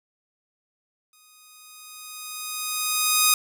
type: tone with exponential growth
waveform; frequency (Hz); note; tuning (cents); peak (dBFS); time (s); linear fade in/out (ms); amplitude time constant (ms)
5% pulse; 1244.5; D#6; 0; -3; 1.13-3.34; 2; 480
effects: none